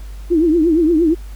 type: tone with vibrato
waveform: sine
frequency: 326.4 Hz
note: E4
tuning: 17 cents flat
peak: -10 dBFS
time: 0.3-1.15 s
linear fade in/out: 20 ms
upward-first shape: triangle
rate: 8.6 Hz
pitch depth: 160 cents each way
effects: added 50 Hz sine -28 dBFS peak until 1.35 s + pink hiss -46 dBFS RMS until 1.35 s